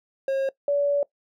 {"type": "tone pair in turn", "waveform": ["triangle", "sine"], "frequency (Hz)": [540, 572.1], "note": ["C#5", "D5"], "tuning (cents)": [-45, -45], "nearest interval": "minor second", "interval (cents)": 100, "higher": "second", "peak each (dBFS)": -19, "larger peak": "neither", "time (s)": [[0.28, 0.49], [0.68, 1.03]], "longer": "second", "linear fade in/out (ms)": 2, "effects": ["noise-tail reverb RT60 0.1 s tail -20 dB re dry"]}